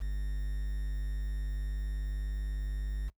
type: tone with quantisation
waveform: triangle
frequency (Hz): 50.1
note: G1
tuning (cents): +38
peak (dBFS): -29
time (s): 0-3.1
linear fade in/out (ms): 20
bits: 9
effects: noise-tail reverb RT60 0.1 s tail -20 dB re dry